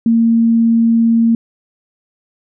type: tone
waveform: sine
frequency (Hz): 229.4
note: A#3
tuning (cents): -28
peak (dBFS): -8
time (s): 0.06-1.35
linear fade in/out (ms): 2
effects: none